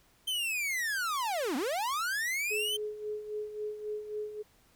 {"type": "linear two-way sweep", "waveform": "45% pulse", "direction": "down then up", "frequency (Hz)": [3136, 233.7, 3136], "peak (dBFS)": -30, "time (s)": [0.27, 2.77], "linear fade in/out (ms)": 10, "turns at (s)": 1.56}
{"type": "tone with tremolo", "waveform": "sine", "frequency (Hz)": 423.3, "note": "G#4", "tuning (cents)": 33, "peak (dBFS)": -32, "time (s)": [2.5, 4.43], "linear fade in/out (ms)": 20, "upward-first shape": "sine", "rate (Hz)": 3.7, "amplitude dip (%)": 65}
{"effects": ["pink hiss -65 dBFS RMS until 4.75 s"]}